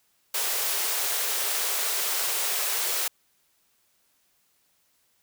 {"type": "high-pass noise", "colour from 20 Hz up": "white", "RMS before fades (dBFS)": -27, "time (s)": [0.34, 3.08], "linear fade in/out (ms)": 5, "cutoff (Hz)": 360, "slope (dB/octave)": 96, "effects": ["white hiss -68 dBFS RMS until 5.22 s"]}